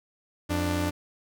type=tone pair together; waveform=sawtooth; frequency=87.9 / 295.3 Hz; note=F2 / D4; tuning=+12 / +10 cents; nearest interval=octave + major sixth; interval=2098 cents; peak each=-24 dBFS; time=0.49-0.91 s; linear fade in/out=20 ms; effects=none